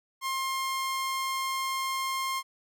sawtooth tone, 1063 Hz, C6, 27 cents sharp, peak -25 dBFS, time 0.21-2.43 s, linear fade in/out 50 ms, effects none

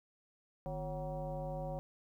sine tone with frequency modulation, 351.7 Hz, F4, 12 cents sharp, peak -37 dBFS, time 0.66-1.79 s, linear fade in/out 0 ms, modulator 199 Hz, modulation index 2.1, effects 12-bit

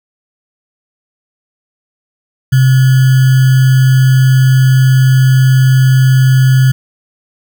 sine tone with sample-and-hold, 130.81 Hz, C3, in tune, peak -4 dBFS, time 2.52-6.72 s, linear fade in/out 10 ms, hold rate 1575 Hz, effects none

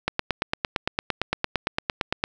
click train, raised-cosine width 0.3 ms, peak -6 dBFS, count 20, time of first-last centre 0.08-2.239 s, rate 8.8 Hz, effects none

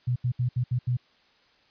sine tone bursts at uneven times, 123.47 Hz, B2, in tune, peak -22 dBFS, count 6, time 0.07-0.16 / 0.24-0.32 / 0.39-0.49 / 0.56-0.64 / 0.71-0.79 / 0.87-0.97 s, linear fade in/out 10 ms, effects white hiss -62 dBFS RMS until 1.7 s + resampled to 11025 Hz

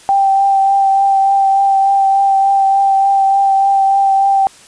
sine tone with vibrato, 784 Hz, G5, in tune, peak -8 dBFS, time 0.09-4.47 s, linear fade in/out 0 ms, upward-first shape triangle, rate 3.4 Hz, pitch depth 17 cents each way, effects white hiss -41 dBFS RMS until 4.67 s + resampled to 22050 Hz

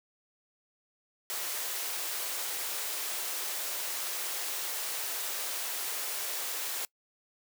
white high-pass noise, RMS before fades -35 dBFS, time 1.3-6.85 s, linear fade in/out 0 ms, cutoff 370 Hz, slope 24 dB/octave, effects noise-tail reverb RT60 0.1 s tail -24 dB re dry

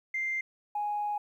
sine tone pair in turn, 2093 / 830.6 Hz, C7 / G#5, 0 / 0 cents, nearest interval octave + major third, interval 1600 cents, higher first, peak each -28 dBFS, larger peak neither, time 0.14-0.41 / 0.75-1.18 s, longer second, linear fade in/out 5 ms, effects tanh soft clip ceiling -24 dBFS + 11-bit

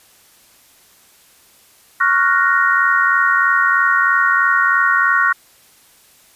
sine chord, Gb major seventh, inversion second, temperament equal, 1108.7 / 1396.9 / 1480 / 1864.7 Hz, Db6 / F6 / Gb6 / Bb6, 0 / 0 / 0 / 0 cents, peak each -17 dBFS, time 2-5.33 s, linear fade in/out 10 ms, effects white hiss -50 dBFS RMS until 6.35 s + resampled to 32000 Hz

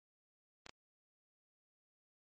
clicks, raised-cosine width 0.2 ms, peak -30 dBFS, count 2, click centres 0.664 / 0.694 s, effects MP3 32 kbps

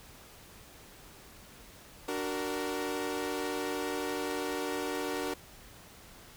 sawtooth chord, D augmented, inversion none, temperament equal with one note detuned, 293.7 / 373.9 / 466.2 Hz, D4 / F#4 / A#4, 0 / +18 / 0 cents, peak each -33 dBFS, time 2.08-5.34 s, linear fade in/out 5 ms, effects pink hiss -53 dBFS RMS until 6.36 s

